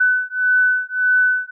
sine beating tone pair, 1500 / 1501.7 Hz, F#6 / F#6, +23 / +25 cents, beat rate 1.7 Hz, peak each -17 / -17 dBFS, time 0-1.51 s, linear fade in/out 10 ms, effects none

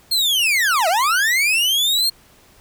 40% pulse linear two-way sweep, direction down then up, 4300 to 622.3 to 4300 Hz, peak -14 dBFS, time 0.11-2.1 s, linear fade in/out 10 ms, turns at 0.88 s, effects pink hiss -51 dBFS RMS until 2.6 s

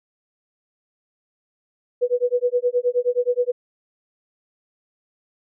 sine tone with tremolo, 490.9 Hz, B4, 10 cents flat, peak -14 dBFS, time 2.01-3.52 s, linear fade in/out 20 ms, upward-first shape sine, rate 9.5 Hz, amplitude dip 100%, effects none

